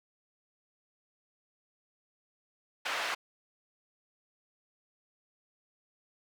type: band-pass noise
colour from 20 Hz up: white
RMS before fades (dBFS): -34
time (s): 2.85-3.15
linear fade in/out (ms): 10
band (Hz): 670 to 2300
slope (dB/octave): 12
effects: none